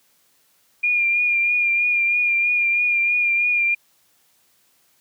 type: tone with vibrato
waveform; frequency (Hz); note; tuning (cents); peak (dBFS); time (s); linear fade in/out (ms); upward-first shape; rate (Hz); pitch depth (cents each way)
sine; 2412; D7; +46; -16; 0.83-3.75; 10; triangle; 3.1; 33
effects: white hiss -61 dBFS RMS until 5 s + high-pass 80 Hz 12 dB/octave